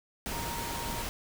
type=tone in noise; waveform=sine; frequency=934 Hz; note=A#5; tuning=3 cents sharp; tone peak=-39 dBFS; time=0.32-1.02 s; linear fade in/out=0 ms; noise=pink; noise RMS=-36 dBFS; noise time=0.26-1.09 s; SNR=-6 dB; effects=none